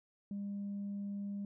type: tone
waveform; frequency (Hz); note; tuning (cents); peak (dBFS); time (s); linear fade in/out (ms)
sine; 201.2; G3; +45; -36; 0.31-1.45; 2
effects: tanh soft clip ceiling -35 dBFS